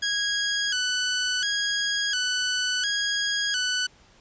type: tone with vibrato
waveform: 15% pulse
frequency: 1568 Hz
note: G6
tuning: in tune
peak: -17 dBFS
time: 0.02-3.87 s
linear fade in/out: 10 ms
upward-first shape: square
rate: 0.71 Hz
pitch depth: 85 cents each way
effects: pink hiss -56 dBFS RMS until 4.2 s + resampled to 16000 Hz